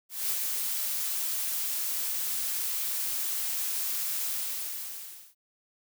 blue noise with ADSR envelope, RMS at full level -28 dBFS, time 0.09-5.35 s, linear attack 210 ms, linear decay 47 ms, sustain -3 dB, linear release 1100 ms, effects none

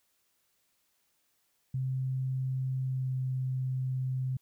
sine tone with pitch glide, 130.81 to 129.76 Hz, C3 to C3, 0 to -14 cents, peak -29 dBFS, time 1.74-4.37 s, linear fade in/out 5 ms, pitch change -14 cents, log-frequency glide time 2.83-3.13 s, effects white hiss -74 dBFS RMS until 4.41 s

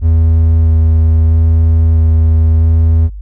triangle tone with vibrato, 80.9 Hz, E2, 32 cents flat, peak -4 dBFS, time 0.01-3.1 s, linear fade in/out 50 ms, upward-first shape square, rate 0.77 Hz, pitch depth 9 cents each way, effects noise-tail reverb RT60 0.1 s tail -25 dB re dry + added 50 Hz sine -23 dBFS peak until 3.21 s

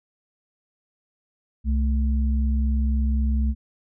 sine tone pair together, 65.4 / 220 Hz, C2 / A3, 0 / 0 cents, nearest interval octave + major sixth, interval 2100 cents, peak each -19 / -28 dBFS, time 1.64-3.55 s, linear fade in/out 50 ms, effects none

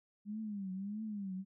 sine tone with vibrato, 202.3 Hz, G#3, 45 cents flat, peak -38 dBFS, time 0.25-1.45 s, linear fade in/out 50 ms, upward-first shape triangle, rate 1.6 Hz, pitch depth 160 cents each way, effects none

